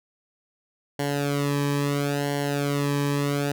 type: tone with flanger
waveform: sawtooth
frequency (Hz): 142.8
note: D3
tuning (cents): -48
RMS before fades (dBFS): -25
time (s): 0.99-3.52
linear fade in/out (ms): 5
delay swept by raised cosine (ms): 0.8 to 1.44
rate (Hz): 0.74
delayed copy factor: -0.9
effects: none